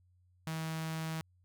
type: tone with notch filter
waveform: sawtooth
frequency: 160.4 Hz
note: E3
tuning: 47 cents flat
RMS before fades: -38 dBFS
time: 0.47-1.21 s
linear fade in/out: 0 ms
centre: 400 Hz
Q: 0.94
effects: added 90 Hz sine -65 dBFS peak until 1.44 s